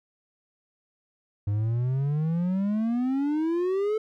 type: exponential sweep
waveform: triangle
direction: up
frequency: 100 to 440 Hz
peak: -21 dBFS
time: 1.47-3.98 s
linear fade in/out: 5 ms
effects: none